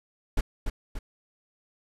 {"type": "noise with echo", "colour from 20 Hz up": "brown", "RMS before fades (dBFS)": -23, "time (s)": [0.37, 0.41], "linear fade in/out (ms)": 5, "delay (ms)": 290, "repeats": 2, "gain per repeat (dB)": -5, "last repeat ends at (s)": 0.99, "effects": ["resampled to 32000 Hz"]}